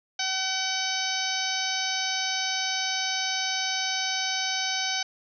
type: harmonic tone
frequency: 760 Hz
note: F#5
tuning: 46 cents sharp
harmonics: 1 / 2 / 3 / 4 / 5 / 6 / 7 / 8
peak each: -34 / -34 / -34 / -34 / -34 / -34 / -34 / -34 dBFS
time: 0.19-5.03 s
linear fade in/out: 5 ms
effects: none